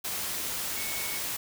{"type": "tone in noise", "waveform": "sine", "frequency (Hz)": 2217, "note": "C#7", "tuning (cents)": 0, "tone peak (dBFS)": -39, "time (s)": [0.76, 1.19], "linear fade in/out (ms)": 10, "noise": "white", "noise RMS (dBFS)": -33, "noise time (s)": [0.04, 1.37], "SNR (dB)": -9, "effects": []}